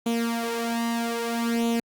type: tone with flanger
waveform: sawtooth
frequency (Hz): 232.4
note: A#3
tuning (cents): -5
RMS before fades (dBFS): -26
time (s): 0.06-1.8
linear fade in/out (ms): 5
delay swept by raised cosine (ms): 0.29 to 3.29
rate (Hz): 0.62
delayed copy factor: +0.7
effects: Opus 32 kbps